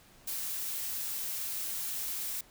blue noise, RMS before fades -36 dBFS, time 0.27-2.41 s, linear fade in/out 5 ms, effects pink hiss -59 dBFS RMS until 2.5 s

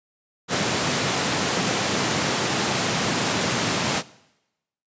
pink high-pass noise, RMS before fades -23 dBFS, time 0.48-4.03 s, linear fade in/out 50 ms, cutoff 120 Hz, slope 24 dB/octave, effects noise-tail reverb RT60 0.9 s tail -20 dB re dry + resampled to 16000 Hz

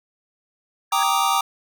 sine tone with exponential growth, 1661.2 Hz, G#6, in tune, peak -25 dBFS, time 0.91-1.03 s, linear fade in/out 2 ms, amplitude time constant 25 ms
square chord, Eb major seventh, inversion first, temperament equal, 784 / 932.3 / 1174.7 / 1244.5 Hz, G5 / Bb5 / D6 / Eb6, 0 / 0 / 0 / 0 cents, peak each -24 dBFS, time 0.92-1.41 s, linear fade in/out 5 ms
effects none

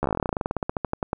slowing click train, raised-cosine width 1 ms, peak -10 dBFS, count 26, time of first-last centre 0.03-1.131 s, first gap 13 ms, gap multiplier 1.09, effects none

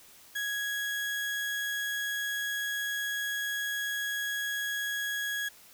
35% pulse tone, 1661.2 Hz, G#6, in tune, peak -29 dBFS, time 0.35-5.49 s, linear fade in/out 10 ms, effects white hiss -55 dBFS RMS until 5.73 s

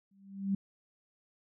sine tone with exponential growth, 196 Hz, G3, in tune, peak -25 dBFS, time 0.11-0.55 s, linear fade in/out 5 ms, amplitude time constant 94 ms, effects none

